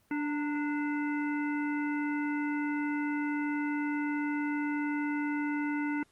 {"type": "harmonic tone with a mistuned harmonic", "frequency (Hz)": 293.1, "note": "D4", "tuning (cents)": -3, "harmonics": [1, 3, 5, 7, 9], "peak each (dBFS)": [-30, -40, -40, -41, -50], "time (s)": [0.11, 6.03], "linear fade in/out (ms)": 2, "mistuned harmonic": 3, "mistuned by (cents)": 55, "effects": ["pink hiss -68 dBFS RMS until 6.11 s", "Opus 24 kbps"]}